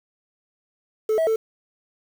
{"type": "tone with pitch steps", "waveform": "sine", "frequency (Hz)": [434.6, 648, 444.1], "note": ["A4", "E5", "A4"], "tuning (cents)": [-21, -30, 16], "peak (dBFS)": -15, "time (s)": [1.09, 1.36], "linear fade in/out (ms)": 5, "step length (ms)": 90, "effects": ["tanh soft clip ceiling -17 dBFS", "7-bit"]}